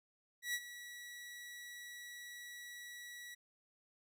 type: tone with ADSR envelope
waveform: sawtooth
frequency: 1937 Hz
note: B6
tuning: 34 cents flat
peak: -31 dBFS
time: 0.42-3.35 s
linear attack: 120 ms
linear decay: 52 ms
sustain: -14 dB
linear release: 12 ms
effects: none